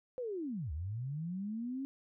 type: linear two-way sweep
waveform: sine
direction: down then up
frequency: 520 to 69.3 to 276.1 Hz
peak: -36 dBFS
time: 0.18-1.85 s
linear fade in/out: 0 ms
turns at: 0.72 s
effects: none